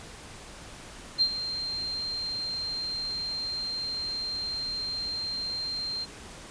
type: tone with ADSR envelope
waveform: sine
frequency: 4171 Hz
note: C8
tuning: 6 cents flat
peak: -18 dBFS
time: 1.18-6.06 s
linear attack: 34 ms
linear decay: 70 ms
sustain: -12 dB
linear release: 31 ms
effects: pink hiss -45 dBFS RMS until 6.5 s + resampled to 22050 Hz